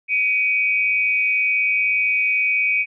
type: tone pair together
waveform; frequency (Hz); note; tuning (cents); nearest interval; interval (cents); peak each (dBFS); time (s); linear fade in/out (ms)
sine; 2279 / 2489; C#7 / D#7; +47 / 0; major second; 153; -19; 0.08-2.86; 50
effects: none